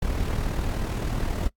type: noise with amplitude modulation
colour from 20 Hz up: brown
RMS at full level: -24 dBFS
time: 0.02-1.48 s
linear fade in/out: 5 ms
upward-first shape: sine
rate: 39 Hz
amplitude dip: 50%
effects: noise-tail reverb RT60 0.1 s tail -20 dB re dry + AAC 64 kbps